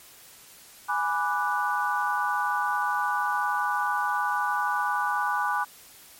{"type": "chord", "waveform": "sine", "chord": "G# half-diminished seventh", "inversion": "none", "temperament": "equal", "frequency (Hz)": [830.6, 987.8, 1174.7, 1480], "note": ["G#5", "B5", "D6", "F#6"], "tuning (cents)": [0, 0, 0, 0], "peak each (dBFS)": -29, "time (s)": [0.88, 5.65], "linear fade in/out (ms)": 20, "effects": ["white hiss -50 dBFS RMS until 6.19 s", "MP3 64 kbps"]}